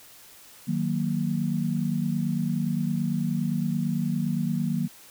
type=chord; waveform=sine; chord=D# minor; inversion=none; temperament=equal; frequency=155.56 / 185 / 233.1 Hz; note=D#3 / F#3 / A#3; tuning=0 / 0 / 0 cents; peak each=-28 dBFS; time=0.67-4.88 s; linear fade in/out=20 ms; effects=white hiss -50 dBFS RMS until 5.1 s